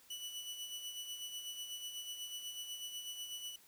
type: tone with tremolo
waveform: sawtooth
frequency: 2960 Hz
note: F#7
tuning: in tune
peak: -38 dBFS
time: 0.1-3.56 s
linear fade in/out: 5 ms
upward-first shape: sine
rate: 8.1 Hz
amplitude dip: 50%
effects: white hiss -64 dBFS RMS until 3.67 s